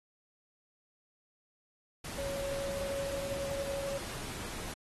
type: tone in noise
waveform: sine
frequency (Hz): 554.4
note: C#5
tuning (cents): 0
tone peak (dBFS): -35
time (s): 2.18-3.98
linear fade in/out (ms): 5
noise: pink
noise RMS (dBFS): -42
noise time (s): 2.04-4.74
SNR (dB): +4
effects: AAC 32 kbps